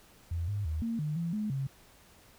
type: tone with pitch steps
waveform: sine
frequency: 84.6 / 102.3 / 78.3 / 229.4 / 151.1 / 168.6 / 212.4 / 135.7 Hz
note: E2 / G#2 / D#2 / A#3 / D3 / E3 / G#3 / C#3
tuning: +45 / -26 / +11 / -28 / +50 / +39 / +39 / -36 cents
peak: -30 dBFS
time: 0.31-1.67 s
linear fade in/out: 5 ms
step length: 170 ms
effects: pink hiss -59 dBFS RMS until 2.38 s